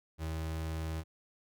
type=tone; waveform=35% pulse; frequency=80.1 Hz; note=E2; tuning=49 cents flat; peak=-33 dBFS; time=0.18-1.04 s; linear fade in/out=50 ms; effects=none